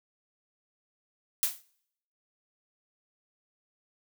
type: noise with exponential decay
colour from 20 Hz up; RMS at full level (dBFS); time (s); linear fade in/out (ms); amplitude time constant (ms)
blue; -23; 1.43-1.62; 0; 41
effects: noise-tail reverb RT60 0.7 s tail -23 dB re dry